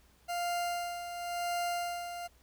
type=tone with tremolo; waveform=40% pulse; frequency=698.5 Hz; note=F5; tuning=in tune; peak=-30 dBFS; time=0.28-2.28 s; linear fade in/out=20 ms; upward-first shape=sine; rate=0.94 Hz; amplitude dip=60%; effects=added 63 Hz sine -65 dBFS peak until 2.42 s + pink hiss -66 dBFS RMS until 2.42 s